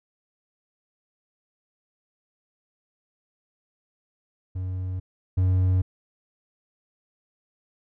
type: tone pair in turn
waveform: triangle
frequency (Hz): 92.5 / 92.5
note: F#2 / F#2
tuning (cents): 0 / 0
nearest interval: unison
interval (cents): 0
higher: neither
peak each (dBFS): -25 / -16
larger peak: second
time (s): 4.55-5 / 5.37-5.82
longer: neither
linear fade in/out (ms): 10
effects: none